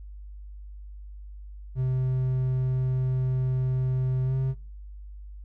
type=tone with pitch glide; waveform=triangle; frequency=129 to 131.86 Hz; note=C3 to C3; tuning=-24 to +14 cents; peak=-21 dBFS; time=1.75-4.55 s; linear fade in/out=50 ms; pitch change=+38 cents; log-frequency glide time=4.24-4.34 s; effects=noise-tail reverb RT60 0.4 s tail -26 dB re dry + added 50 Hz sine -39 dBFS peak until 5.44 s